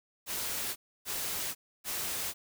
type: noise bursts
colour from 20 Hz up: white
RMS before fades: -35 dBFS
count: 3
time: 0.26-2.34 s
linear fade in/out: 50 ms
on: 500 ms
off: 290 ms
effects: none